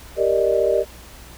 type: chord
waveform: sine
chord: Eb major seventh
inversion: first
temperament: equal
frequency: 392 / 466.2 / 587.3 / 622.3 Hz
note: G4 / Bb4 / D5 / Eb5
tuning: 0 / 0 / 0 / 0 cents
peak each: -21 dBFS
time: 0.16-0.85 s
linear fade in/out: 50 ms
effects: added 60 Hz sine -43 dBFS peak until 1.37 s + pink hiss -43 dBFS RMS until 1.37 s